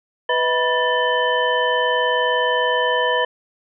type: tone cluster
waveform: sine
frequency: 496.6 / 636 / 979 / 1769 / 3050 Hz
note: B4 / D#5 / B5 / A6 / G7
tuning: +9 / +38 / -15 / +9 / -48 cents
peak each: -21 / -25 / -21 / -22 / -26 dBFS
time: 0.29-3.25 s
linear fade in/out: 5 ms
effects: none